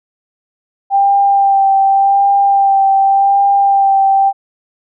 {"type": "tone with vibrato", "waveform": "sine", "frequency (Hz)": 789, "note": "G5", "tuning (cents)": 11, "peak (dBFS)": -7, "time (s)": [0.9, 4.33], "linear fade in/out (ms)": 50, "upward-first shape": "sine", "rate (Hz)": 0.87, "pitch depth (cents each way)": 19, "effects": []}